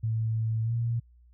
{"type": "tone with pitch glide", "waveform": "sine", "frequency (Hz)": [111.7, 116.92], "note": ["A2", "A#2"], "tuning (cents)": [27, 6], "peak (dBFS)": -25, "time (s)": [0.03, 1], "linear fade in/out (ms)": 10, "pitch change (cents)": 79, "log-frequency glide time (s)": [0.63, 0.73], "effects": ["added 60 Hz sine -54 dBFS peak until 1.33 s"]}